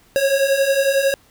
square beating tone pair, 540 / 551 Hz, C#5 / C#5, -45 / -11 cents, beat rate 11 Hz, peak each -21 / -17 dBFS, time 0.16-1.14 s, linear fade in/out 0 ms, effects pink hiss -54 dBFS RMS until 1.3 s

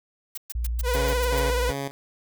blue noise bursts, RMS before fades -33 dBFS, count 8, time 0.35-1.398 s, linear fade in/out 5 ms, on 26 ms, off 120 ms
sine tone, 58.5 Hz, A#1, 7 cents sharp, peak -24 dBFS, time 0.55-1.71 s, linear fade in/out 5 ms
sawtooth tone with vibrato, 493.5 Hz, B4, 1 cent flat, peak -20 dBFS, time 0.83-1.74 s, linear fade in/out 50 ms, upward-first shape triangle, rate 19 Hz, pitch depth 62 cents each way
10% pulse tone with tremolo, 138.59 Hz, C#3, in tune, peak -20 dBFS, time 0.95-1.91 s, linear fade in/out 0 ms, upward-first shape square, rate 2.7 Hz, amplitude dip 75%
effects none

